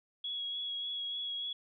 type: tone with vibrato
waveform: sine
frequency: 3339 Hz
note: G#7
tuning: 9 cents sharp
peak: -35 dBFS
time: 0.24-1.53 s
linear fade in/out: 5 ms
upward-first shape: sine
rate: 3.4 Hz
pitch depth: 16 cents each way
effects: none